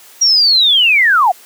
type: linear sweep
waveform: sine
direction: down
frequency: 5710 to 672 Hz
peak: -7 dBFS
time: 0.21-1.32 s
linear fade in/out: 10 ms
effects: white hiss -41 dBFS RMS until 1.45 s + high-pass 300 Hz 12 dB/octave